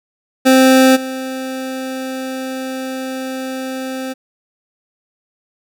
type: tone with level steps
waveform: 25% pulse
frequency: 261.6 Hz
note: C4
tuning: in tune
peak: -3 / -18 dBFS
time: 0.45-4.14 s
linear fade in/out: 20 ms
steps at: 0.95 s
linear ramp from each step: 20 ms
effects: none